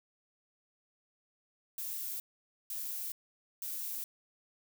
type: noise bursts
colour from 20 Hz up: violet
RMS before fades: -39 dBFS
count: 3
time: 1.78-4.04 s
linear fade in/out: 2 ms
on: 420 ms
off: 500 ms
effects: none